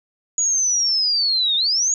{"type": "linear two-way sweep", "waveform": "sine", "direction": "down then up", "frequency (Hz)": [6820, 3595, 6820], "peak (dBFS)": -16, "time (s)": [0.38, 1.94], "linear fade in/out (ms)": 2, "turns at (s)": 1.56, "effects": []}